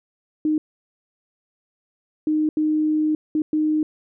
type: tone bursts at uneven times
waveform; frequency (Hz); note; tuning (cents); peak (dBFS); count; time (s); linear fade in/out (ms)
sine; 307.8; D#4; -19; -17; 5; 0.45-0.58 / 2.27-2.49 / 2.57-3.15 / 3.35-3.42 / 3.53-3.83; 2
effects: none